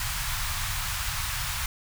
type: band-stop noise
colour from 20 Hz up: pink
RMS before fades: -30 dBFS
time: 0-1.66 s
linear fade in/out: 2 ms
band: 120 to 960 Hz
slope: 24 dB/octave
effects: none